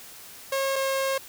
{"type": "tone pair in turn", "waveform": "sawtooth", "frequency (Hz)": [542, 538.6], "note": ["C#5", "C#5"], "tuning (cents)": [-39, -50], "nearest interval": "unison", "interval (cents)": 11, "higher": "first", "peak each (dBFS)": -20, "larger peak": "neither", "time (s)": [[0.52, 0.76], [0.76, 1.18]], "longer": "second", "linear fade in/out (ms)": 5, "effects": ["white hiss -45 dBFS RMS until 1.28 s"]}